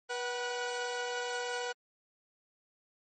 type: tone cluster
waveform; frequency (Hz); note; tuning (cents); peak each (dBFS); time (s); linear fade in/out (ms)
sawtooth; 486.5 / 752 / 1465; B4 / F#5 / F#6; -26 / +28 / -18; -32 / -37 / -36; 0.09-1.73; 20
effects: low-pass 9000 Hz 12 dB/octave + MP3 32 kbps